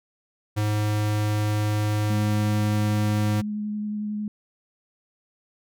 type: tone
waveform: square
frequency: 105.6 Hz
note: G#2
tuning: 29 cents sharp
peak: -22 dBFS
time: 0.56-3.42 s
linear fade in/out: 20 ms
type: tone with vibrato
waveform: sine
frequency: 210 Hz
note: G#3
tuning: 19 cents sharp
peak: -26 dBFS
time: 2.1-4.28 s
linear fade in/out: 2 ms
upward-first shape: sine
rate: 11 Hz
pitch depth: 12 cents each way
effects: none